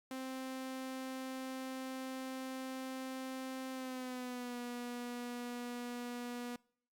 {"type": "tone with pitch glide", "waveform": "sawtooth", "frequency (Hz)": [261.6, 242.7], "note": ["C4", "B3"], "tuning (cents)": [0, -30], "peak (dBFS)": -37, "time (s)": [0.11, 6.56], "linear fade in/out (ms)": 2, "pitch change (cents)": -130, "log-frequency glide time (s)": [3.72, 4.58], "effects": ["noise-tail reverb RT60 0.6 s tail -25 dB re dry", "Opus 48 kbps"]}